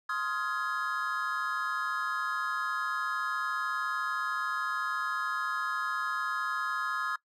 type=chord; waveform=triangle; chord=F minor seventh; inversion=second; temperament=just; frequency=1047.7 / 1257.2 / 1396.9 / 1676.3 Hz; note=C6 / Eb6 / F6 / Ab6; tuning=+2 / +18 / 0 / +16 cents; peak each=-36 / -32 / -35 / -33 dBFS; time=0.09-7.16 s; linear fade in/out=5 ms; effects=noise-tail reverb RT60 0.1 s tail -21 dB re dry